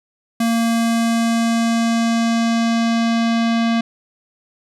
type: tone with low-pass filter sweep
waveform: square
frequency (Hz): 230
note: A#3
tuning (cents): -23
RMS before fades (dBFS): -17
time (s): 0.4-3.81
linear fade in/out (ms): 5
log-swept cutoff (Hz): 12000 to 4000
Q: 1.2
effects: none